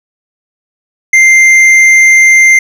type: tone with hard clipping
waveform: sine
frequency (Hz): 2093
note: C7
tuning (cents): 0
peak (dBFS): -3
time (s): 1.13-2.59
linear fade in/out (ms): 5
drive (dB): 6
effects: none